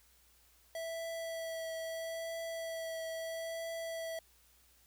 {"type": "tone with vibrato", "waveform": "square", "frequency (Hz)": 656, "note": "E5", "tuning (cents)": -9, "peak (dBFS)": -39, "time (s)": [0.75, 4.19], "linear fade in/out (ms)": 2, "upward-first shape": "triangle", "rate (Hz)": 0.76, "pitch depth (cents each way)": 15, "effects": ["added 60 Hz sine -70 dBFS peak until 4.86 s", "white hiss -67 dBFS RMS until 4.86 s"]}